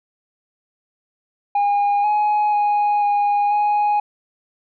sine tone with pitch steps, 814 / 839 / 828 / 820 / 831 Hz, G#5 / G#5 / G#5 / G#5 / G#5, -35 / +17 / -5 / -22 / +1 cents, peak -12 dBFS, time 1.55-4 s, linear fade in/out 5 ms, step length 490 ms, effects tanh soft clip ceiling -14 dBFS

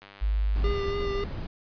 click train, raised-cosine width 0.3 ms, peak -31 dBFS, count 89, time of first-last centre 0.02-0.903 s, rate 99.7 Hz
sine tone, 51.91 Hz, G#1, in tune, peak -22 dBFS, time 0.21-0.74 s, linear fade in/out 20 ms
brown noise, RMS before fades -33 dBFS, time 0.55-1.47 s, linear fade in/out 10 ms
square tone with vibrato, 401.2 Hz, G4, 40 cents sharp, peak -29 dBFS, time 0.64-1.24 s, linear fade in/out 2 ms, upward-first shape sine, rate 3.6 Hz, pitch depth 19 cents each way
effects resampled to 11025 Hz

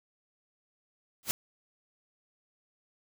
white noise with exponential growth, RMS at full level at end -24 dBFS, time 1.23-1.31 s, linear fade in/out 0 ms, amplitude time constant 16 ms, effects none

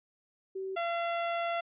sine / sawtooth tone pair in turn, 382.6 / 681.7 Hz, G4 / F5, -42 / -42 cents, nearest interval minor seventh, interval 1000 cents, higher second, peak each -34 / -26 dBFS, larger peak second, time 0.55-0.76 / 0.76-1.61 s, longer second, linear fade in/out 10 ms, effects resampled to 8000 Hz

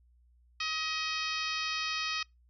harmonic tone with a mistuned harmonic, 632 Hz, D#5, 27 cents sharp, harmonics 2 / 3 / 4 / 5 / 6 / 7 / 8 / 9, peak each -38 / -41 / -36 / -40 / -42 / -41 / -40 / -46 dBFS, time 0.6-2.23 s, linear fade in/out 5 ms, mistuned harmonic 9, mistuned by +23 cents, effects noise-tail reverb RT60 0.2 s tail -26 dB re dry + added 60 Hz sine -61 dBFS peak until 2.49 s

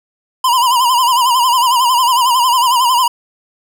square tone with vibrato, 990 Hz, B5, 4 cents sharp, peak -10 dBFS, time 0.44-3.08 s, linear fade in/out 5 ms, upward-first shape sine, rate 11 Hz, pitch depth 99 cents each way, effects none

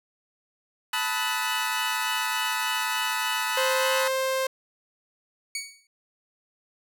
20% pulse chord, B dominant seventh, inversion third, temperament equal with one note detuned, 880 / 987.8 / 1274.3 / 1480 Hz, A5 / B5 / D#6 / F#6, 0 / 0 / +41 / 0 cents, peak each -26 dBFS, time 0.93-4.08 s, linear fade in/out 5 ms
sawtooth tone with pitch glide, 523.3 to 526.9 Hz, C5 to C5, 0 to +12 cents, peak -20 dBFS, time 3.57-4.47 s, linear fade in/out 5 ms, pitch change +12 cents, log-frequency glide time 3.8-3.93 s
15% pulse tone with exponential decay, 2245 Hz, C#7, 21 cents sharp, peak -20 dBFS, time 5.55-5.87 s, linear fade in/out 2 ms, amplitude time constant 69 ms
effects none

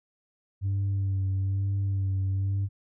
sine tone with vibrato, 97.3 Hz, G2, 12 cents flat, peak -22 dBFS, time 0.61-2.69 s, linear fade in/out 50 ms, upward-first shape sine, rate 1.1 Hz, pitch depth 27 cents each way, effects tanh soft clip ceiling -23 dBFS

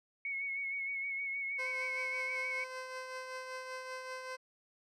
sine tone with vibrato, 2207 Hz, C#7, 8 cents flat, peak -35 dBFS, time 0.25-2.64 s, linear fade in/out 2 ms, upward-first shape sine, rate 6.4 Hz, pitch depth 32 cents each way
15% pulse tone with tremolo, 515 Hz, C5, 28 cents flat, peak -33 dBFS, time 1.58-4.37 s, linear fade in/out 20 ms, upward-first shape triangle, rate 5.2 Hz, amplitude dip 45%
effects low-pass 7000 Hz 12 dB/octave

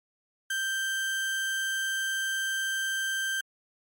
35% pulse tone, 1568 Hz, G6, in tune, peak -26 dBFS, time 0.5-3.41 s, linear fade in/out 5 ms, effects MP3 64 kbps

